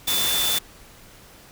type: tone in noise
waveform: sine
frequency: 3520 Hz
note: A7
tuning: in tune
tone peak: -23 dBFS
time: 0.07-0.59 s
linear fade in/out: 10 ms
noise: white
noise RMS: -24 dBFS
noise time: 0.07-0.59 s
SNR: -2 dB
effects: pink hiss -48 dBFS RMS until 1.51 s